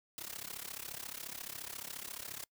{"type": "noise with amplitude modulation", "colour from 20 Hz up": "white", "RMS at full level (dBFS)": -41, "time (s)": [0.18, 2.44], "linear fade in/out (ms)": 0, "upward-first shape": "sine", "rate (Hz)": 34.3, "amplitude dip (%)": 90, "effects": ["noise-tail reverb RT60 0.1 s tail -25 dB re dry"]}